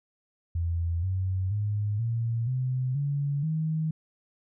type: tone with pitch steps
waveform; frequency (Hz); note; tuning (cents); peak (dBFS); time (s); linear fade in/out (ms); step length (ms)
sine; 84.6 / 93.87 / 104.15 / 115.57 / 128.23 / 142.28 / 157.87; E2 / F#2 / G#2 / A#2 / C3 / C#3 / D#3; +45 / +25 / +5 / -14 / -35 / +45 / +25; -25; 0.55-3.91; 5; 480
effects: none